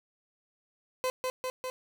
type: tone with echo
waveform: 30% pulse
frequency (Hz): 512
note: C5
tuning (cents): -38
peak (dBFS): -25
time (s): 1.04-1.1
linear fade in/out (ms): 0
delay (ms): 200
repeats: 3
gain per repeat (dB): -2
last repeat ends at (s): 1.7
effects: none